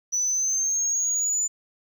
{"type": "linear sweep", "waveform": "sine", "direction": "up", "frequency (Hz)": [5920, 7040], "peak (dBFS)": -20, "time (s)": [0.12, 1.48], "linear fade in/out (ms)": 20, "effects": ["tanh soft clip ceiling -19 dBFS", "10-bit"]}